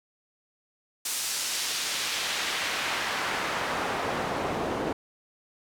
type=noise with band-pass filter sweep; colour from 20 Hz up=pink; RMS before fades=-30 dBFS; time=1.05-4.93 s; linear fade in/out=5 ms; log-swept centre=8100 to 430 Hz; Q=0.75; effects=none